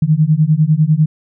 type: beating tone pair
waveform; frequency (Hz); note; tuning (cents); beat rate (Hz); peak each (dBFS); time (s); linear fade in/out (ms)
sine; 150.1 / 160.1; D3 / D#3; +38 / +50; 10; -12; 0.02-1.06; 5
effects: none